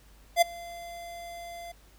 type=tone with ADSR envelope; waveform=square; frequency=688 Hz; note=F5; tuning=26 cents flat; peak=-16 dBFS; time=0.36-1.72 s; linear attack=57 ms; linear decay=12 ms; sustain=-24 dB; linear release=7 ms; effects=added 50 Hz sine -55 dBFS peak until 1.98 s + pink hiss -60 dBFS RMS until 1.98 s